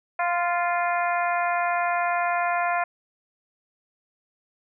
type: harmonic tone with a mistuned harmonic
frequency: 349.2 Hz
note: F4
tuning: in tune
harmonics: 2 / 3 / 4 / 5 / 6 / 7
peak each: -24 / -28 / -30 / -32 / -34 / -35 dBFS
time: 0.19-2.84 s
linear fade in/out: 5 ms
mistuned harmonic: 3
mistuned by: -17 cents
effects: none